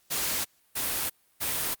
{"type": "noise bursts", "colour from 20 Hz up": "white", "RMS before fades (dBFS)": -29, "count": 3, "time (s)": [0.1, 1.75], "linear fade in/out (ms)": 20, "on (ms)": 350, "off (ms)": 300, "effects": ["white hiss -66 dBFS RMS until 1.8 s", "Opus 48 kbps"]}